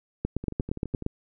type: two click trains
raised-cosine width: 3 ms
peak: -22 / -13 dBFS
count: 8 / 8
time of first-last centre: 0.44-1.023 / 0.25-1.064 s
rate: 12 / 8.6 Hz
effects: none